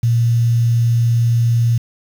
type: tone with quantisation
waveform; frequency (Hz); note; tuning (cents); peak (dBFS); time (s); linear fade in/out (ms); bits
sine; 117.2; A#2; +10; -11; 0.03-1.78; 5; 6
effects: none